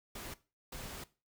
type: noise bursts at uneven times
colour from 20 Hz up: pink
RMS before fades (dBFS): -45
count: 2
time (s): 0.15-0.34 / 0.72-1.04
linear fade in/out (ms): 5
effects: noise-tail reverb RT60 0.3 s tail -17 dB re dry